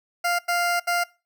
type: tone bursts at uneven times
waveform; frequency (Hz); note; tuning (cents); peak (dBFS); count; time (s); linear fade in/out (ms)
20% pulse; 698.5; F5; 0; -16; 3; 0.24-0.39 / 0.48-0.8 / 0.87-1.04; 10
effects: noise-tail reverb RT60 0.3 s tail -22 dB re dry